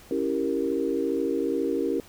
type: chord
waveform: sine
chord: C# diminished seventh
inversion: none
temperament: equal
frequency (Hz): 277.2 / 329.6 / 392 / 466.2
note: C#4 / E4 / G4 / Bb4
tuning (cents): 0 / 0 / 0 / 0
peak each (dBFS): -29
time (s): 0.11-2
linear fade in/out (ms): 2
effects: pink hiss -51 dBFS RMS until 2.08 s